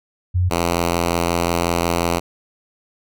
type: tone pair in turn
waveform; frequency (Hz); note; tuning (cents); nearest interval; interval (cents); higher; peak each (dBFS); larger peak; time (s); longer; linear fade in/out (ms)
sine / 5% pulse; 90.4 / 85.58; F#2 / F2; -40 / -35; minor second; 95; first; -14 / -6; second; 0.34-0.5 / 0.5-2.2; second; 20
effects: none

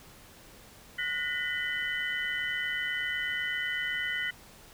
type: tone cluster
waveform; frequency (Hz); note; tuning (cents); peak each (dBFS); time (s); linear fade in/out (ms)
sine; 1459 / 1845 / 1993 / 3009; F#6 / A#6 / B6 / F#7; -25 / -18 / +15 / +28; -36 / -37 / -32 / -38; 0.98-4.31; 10
effects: pink hiss -53 dBFS RMS until 4.73 s

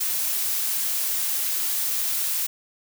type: noise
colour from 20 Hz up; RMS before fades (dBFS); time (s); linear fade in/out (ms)
blue; -25; 0-2.47; 10
effects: none

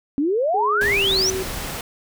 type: exponential sweep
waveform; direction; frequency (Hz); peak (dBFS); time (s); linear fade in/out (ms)
sine; up; 268.1 to 6100; -17; 0.18-1.3; 0
type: tone with pitch glide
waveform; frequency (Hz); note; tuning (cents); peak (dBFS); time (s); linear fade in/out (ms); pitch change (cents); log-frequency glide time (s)
sine; 419.5 to 378.1; G#4 to F#4; +17 to +38; -23; 0.54-1.43; 5; -179; 0.74-1.22
type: noise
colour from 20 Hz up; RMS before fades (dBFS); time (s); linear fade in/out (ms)
pink; -29; 0.81-1.81; 2
effects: none

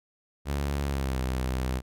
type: tone with pitch glide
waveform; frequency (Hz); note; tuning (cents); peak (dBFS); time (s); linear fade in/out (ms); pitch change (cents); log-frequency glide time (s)
sawtooth; 70.7 to 64.09; C#2 to C2; +35 to -35; -23; 0.45-1.82; 50; -170; 0.85-1.2
effects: none

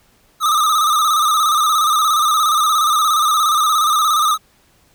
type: tone with vibrato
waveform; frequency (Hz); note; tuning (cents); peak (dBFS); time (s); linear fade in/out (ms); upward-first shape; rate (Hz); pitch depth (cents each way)
square; 1240; D#6; -6; -13; 0.4-4.38; 50; square; 17; 60
effects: pink hiss -55 dBFS RMS until 4.94 s

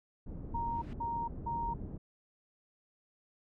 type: low-pass noise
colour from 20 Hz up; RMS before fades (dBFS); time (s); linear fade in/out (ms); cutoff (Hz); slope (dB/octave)
pink; -42; 0.26-1.98; 10; 290; 12
type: noise with exponential growth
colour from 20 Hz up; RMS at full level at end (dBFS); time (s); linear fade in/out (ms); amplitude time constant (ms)
white; -47; 0.42-0.93; 0; 110
type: tone bursts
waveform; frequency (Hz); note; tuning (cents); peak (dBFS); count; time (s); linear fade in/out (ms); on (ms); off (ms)
sine; 932.3; A#5; 0; -33; 3; 0.54-1.74; 10; 280; 180
effects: low-pass 2000 Hz 12 dB/octave

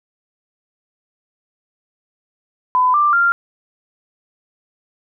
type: tone with pitch steps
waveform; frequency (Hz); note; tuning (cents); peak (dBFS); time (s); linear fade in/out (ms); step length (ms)
sine; 1006 / 1182.6 / 1390.2; B5 / D6 / F6; +32 / +12 / -8; -11; 2.75-3.32; 0; 190
effects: none

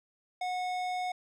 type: tone with tanh clipping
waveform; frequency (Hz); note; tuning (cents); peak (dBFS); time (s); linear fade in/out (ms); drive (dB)
sine; 730; F#5; -24; -33; 0.41-1.12; 5; 16
effects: none

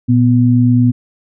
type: tone pair together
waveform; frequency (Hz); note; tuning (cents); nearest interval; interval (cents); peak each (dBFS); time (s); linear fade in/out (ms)
sine; 118.35 / 246.9; A#2 / B3; +27 / 0; octave + minor second; 1273; -10; 0.08-0.92; 20
effects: none

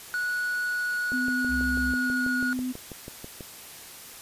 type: tone with pitch glide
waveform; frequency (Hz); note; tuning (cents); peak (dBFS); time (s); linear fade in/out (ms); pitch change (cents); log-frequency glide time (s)
triangle; 1467 to 1448.5; F#6 to F#6; -15 to -37; -24; 0.14-2.53; 0; -22; 0.6-2.18
type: tone with vibrato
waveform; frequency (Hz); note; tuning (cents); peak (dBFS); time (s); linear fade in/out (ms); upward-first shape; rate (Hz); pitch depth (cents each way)
sine; 253.6; B3; +46; -27; 1.12-2.73; 20; sine; 7.9; 8
type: click train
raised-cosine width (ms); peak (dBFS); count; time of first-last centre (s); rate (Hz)
2; -25; 15; 1.12-3.408; 6.12
type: tone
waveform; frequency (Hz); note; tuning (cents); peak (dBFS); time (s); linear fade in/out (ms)
triangle; 67.2; C2; +47; -28; 1.48-1.96; 50
effects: white hiss -44 dBFS RMS until 4.21 s + resampled to 32000 Hz

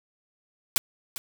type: noise with echo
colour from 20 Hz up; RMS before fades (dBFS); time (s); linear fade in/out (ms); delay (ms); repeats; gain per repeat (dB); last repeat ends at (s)
white; -21; 0.76-0.78; 0; 400; 1; -14; 1.18
effects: none

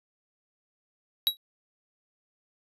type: tone with exponential decay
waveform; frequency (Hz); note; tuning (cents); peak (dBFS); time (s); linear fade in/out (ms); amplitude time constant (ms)
square; 3867; B7; -37; -17; 1.27-1.37; 0; 20
effects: resampled to 32000 Hz

